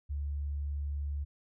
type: tone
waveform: sine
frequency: 71.9 Hz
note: D2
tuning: 36 cents flat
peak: -32 dBFS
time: 0.09-1.25 s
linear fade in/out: 20 ms
effects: none